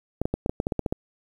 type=clicks; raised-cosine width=2 ms; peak=-11 dBFS; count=11; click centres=0.216 / 0.255 / 0.34 / 0.461 / 0.495 / 0.601 / 0.669 / 0.722 / 0.793 / 0.862 / 0.925 s; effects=8-bit